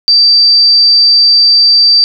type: tone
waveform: sine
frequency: 4661 Hz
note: D8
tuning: 14 cents flat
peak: -3 dBFS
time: 0.08-2.04 s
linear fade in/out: 0 ms
effects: none